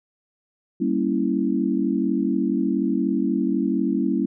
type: chord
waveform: sine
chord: G diminished seventh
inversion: none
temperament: equal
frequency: 196 / 233.1 / 277.2 / 329.6 Hz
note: G3 / Bb3 / Db4 / Fb4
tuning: 0 / 0 / 0 / 0 cents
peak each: -25 / -25 / -24 / -25 dBFS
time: 0.8-4.26 s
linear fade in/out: 10 ms
effects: none